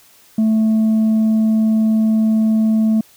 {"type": "tone with tanh clipping", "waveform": "triangle", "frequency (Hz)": 219.6, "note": "A3", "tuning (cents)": -3, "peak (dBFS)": -12, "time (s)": [0.38, 3.01], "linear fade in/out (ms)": 5, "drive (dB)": 7, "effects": ["white hiss -49 dBFS RMS until 3.16 s"]}